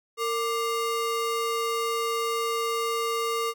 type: ring-modulated tone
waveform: square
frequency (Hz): 820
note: G#5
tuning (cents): -22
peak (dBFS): -23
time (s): 0.17-3.54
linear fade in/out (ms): 50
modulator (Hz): 361
effects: none